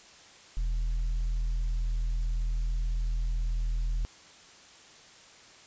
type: tone with tanh clipping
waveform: triangle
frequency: 40.88 Hz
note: E1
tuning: 14 cents flat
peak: -27 dBFS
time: 0.57-4.05 s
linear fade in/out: 0 ms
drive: 8 dB
effects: white hiss -53 dBFS RMS until 5.66 s + resampled to 16000 Hz